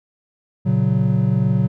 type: chord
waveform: triangle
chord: F# major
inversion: first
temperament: equal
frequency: 116.54 / 138.59 / 185 Hz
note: A#2 / C#3 / F#3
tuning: 0 / 0 / 0 cents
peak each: -17 dBFS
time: 0.65-1.68 s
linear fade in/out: 20 ms
effects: none